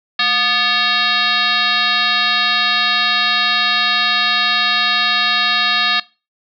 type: tone with frequency modulation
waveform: sine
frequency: 2740 Hz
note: F7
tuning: 34 cents flat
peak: -12 dBFS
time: 0.19-6 s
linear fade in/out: 5 ms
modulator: 506 Hz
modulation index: 3.2
effects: noise-tail reverb RT60 0.3 s tail -21 dB re dry